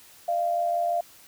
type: tone pair together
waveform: sine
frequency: 604 / 690 Hz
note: D5 / F5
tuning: +48 / -21 cents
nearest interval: major second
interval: 231 cents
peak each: -31 / -23 dBFS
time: 0.28-1.01 s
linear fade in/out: 5 ms
effects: white hiss -52 dBFS RMS until 1.27 s